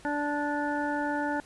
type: harmonic tone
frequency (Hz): 292.2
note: D4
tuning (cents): -9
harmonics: 1 / 2 / 3 / 5 / 6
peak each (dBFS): -31 / -35 / -32 / -35 / -39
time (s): 0.05-1.4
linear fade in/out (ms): 0
effects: pink hiss -54 dBFS RMS until 1.45 s + resampled to 24000 Hz